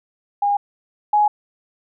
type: tone pair in turn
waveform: sine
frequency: 813 / 836.8 Hz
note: G#5 / G#5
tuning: -37 / +13 cents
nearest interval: unison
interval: 50 cents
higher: second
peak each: -15 / -12 dBFS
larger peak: second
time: 0.42-0.57 / 1.13-1.28 s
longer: neither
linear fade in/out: 5 ms
effects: none